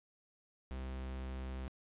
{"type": "tone", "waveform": "45% pulse", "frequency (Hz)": 65.1, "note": "C2", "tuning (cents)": -8, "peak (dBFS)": -40, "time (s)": [0.71, 1.68], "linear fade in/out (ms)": 0, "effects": ["resampled to 8000 Hz", "13-bit"]}